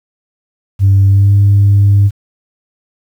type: tone with pitch glide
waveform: sine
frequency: 98 to 100.52 Hz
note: G2 to G2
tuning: 0 to +44 cents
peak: -3 dBFS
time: 0.79-2.11 s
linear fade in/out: 50 ms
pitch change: +44 cents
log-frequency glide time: 1.08-1.33 s
effects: tanh soft clip ceiling -2 dBFS + 7-bit